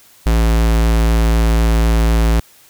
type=tone; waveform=square; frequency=56 Hz; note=A1; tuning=31 cents sharp; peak=-11 dBFS; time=0.26-2.4 s; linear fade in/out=5 ms; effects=white hiss -47 dBFS RMS until 2.69 s